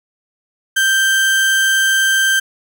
35% pulse tone, 1568 Hz, G6, in tune, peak -10 dBFS, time 0.76-2.4 s, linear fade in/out 10 ms, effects none

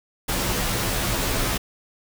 pink noise with comb filter, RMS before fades -24 dBFS, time 0.28-1.58 s, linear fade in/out 10 ms, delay 13 ms, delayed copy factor -0.85, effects none

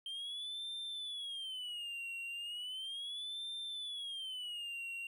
triangle tone with vibrato, 3136 Hz, G7, in tune, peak -39 dBFS, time 0.06-5.07 s, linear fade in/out 2 ms, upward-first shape sine, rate 0.36 Hz, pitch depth 230 cents each way, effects none

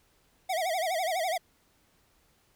square tone with vibrato, 694 Hz, F5, 11 cents flat, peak -28 dBFS, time 0.49-1.38 s, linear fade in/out 10 ms, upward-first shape sine, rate 12 Hz, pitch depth 170 cents each way, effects pink hiss -67 dBFS RMS until 2.55 s

